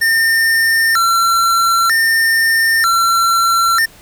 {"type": "tone with vibrato", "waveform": "square", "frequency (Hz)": 1568, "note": "G6", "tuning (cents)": 0, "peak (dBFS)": -11, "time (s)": [0.01, 3.86], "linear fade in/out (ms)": 10, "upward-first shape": "square", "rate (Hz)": 0.53, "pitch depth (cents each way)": 250, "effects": ["pink hiss -42 dBFS RMS until 4.01 s"]}